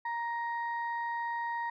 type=tone pair together; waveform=sine; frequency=937 / 1874 Hz; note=A#5 / A#6; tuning=+9 / +9 cents; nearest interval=octave; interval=1200 cents; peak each=-32 / -37 dBFS; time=0.05-1.7 s; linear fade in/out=5 ms; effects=tanh soft clip ceiling -26 dBFS